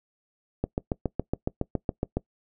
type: click train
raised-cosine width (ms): 2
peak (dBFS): -12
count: 12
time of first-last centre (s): 0.64-2.17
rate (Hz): 7.19
effects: noise-tail reverb RT60 0.1 s tail -22 dB re dry